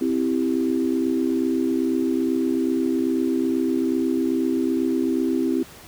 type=chord; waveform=sine; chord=C major; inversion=none; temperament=equal; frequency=261.6 / 329.6 / 392 Hz; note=C4 / E4 / G4; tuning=0 / 0 / 0 cents; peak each=-22 / -23 / -27 dBFS; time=0.01-5.63 s; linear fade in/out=5 ms; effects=pink hiss -44 dBFS RMS until 5.87 s + high-pass 60 Hz 12 dB/octave